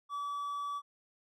triangle tone, 1148 Hz, D6, 40 cents flat, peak -33 dBFS, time 0.09-0.82 s, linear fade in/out 50 ms, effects none

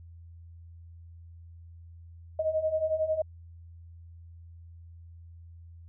sine beating tone pair, 621 / 632 Hz, D#5 / D#5, -3 / +27 cents, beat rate 11 Hz, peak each -31 / -27 dBFS, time 2.39-3.22 s, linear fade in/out 5 ms, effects added 84 Hz sine -46 dBFS peak until 5.88 s

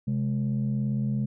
sine tone pair together, 131.7 / 209.4 Hz, C3 / G#3, +12 / +15 cents, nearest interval minor sixth, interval 803 cents, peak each -25 / -26 dBFS, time 0.07-1.26 s, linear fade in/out 10 ms, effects tanh soft clip ceiling -20 dBFS

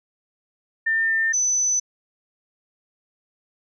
sine tone pair in turn, 1801 / 6021 Hz, A6 / F#8, +40 / +29 cents, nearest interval octave + major sixth, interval 2089 cents, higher second, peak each -18 dBFS, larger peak neither, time 0.86-1.33 / 1.33-1.8 s, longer neither, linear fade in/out 10 ms, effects none

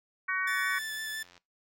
harmonic tone, 375.6 Hz, F#4, 26 cents sharp, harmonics 3 / 4 / 5 / 6, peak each -35 / -32 / -33 / -37 dBFS, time 0.28-0.79 s, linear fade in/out 10 ms
sawtooth tone with vibrato, 1751 Hz, A6, 9 cents flat, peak -31 dBFS, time 0.47-1.23 s, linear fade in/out 5 ms, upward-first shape sine, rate 5.9 Hz, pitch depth 13 cents each way
click train, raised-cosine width 0.2 ms, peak -37 dBFS, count 61, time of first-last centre 0.7-1.378 s, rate 88.5 Hz
effects noise-tail reverb RT60 0.2 s tail -20 dB re dry

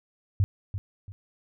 sine tone with echo, 98 Hz, G2, in tune, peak -18 dBFS, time 0.4-0.44 s, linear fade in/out 0 ms, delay 340 ms, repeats 2, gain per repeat -10 dB, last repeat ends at 1.12 s, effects none

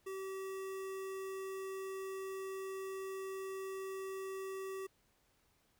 square tone with notch filter, 384.1 Hz, G4, 35 cents flat, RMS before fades -43 dBFS, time 0.06-4.87 s, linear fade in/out 10 ms, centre 4100 Hz, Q 1.6, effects pink hiss -74 dBFS RMS until 5.79 s

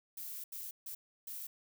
violet noise bursts at uneven times, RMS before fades -44 dBFS, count 4, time 0.17-0.44 / 0.52-0.71 / 0.86-0.95 / 1.27-1.47 s, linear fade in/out 5 ms, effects none

